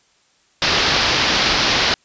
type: low-pass noise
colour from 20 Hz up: white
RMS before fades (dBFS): -17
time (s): 0.62-1.94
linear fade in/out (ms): 0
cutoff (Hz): 5300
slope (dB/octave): 48
effects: white hiss -58 dBFS RMS until 2.04 s + resampled to 16000 Hz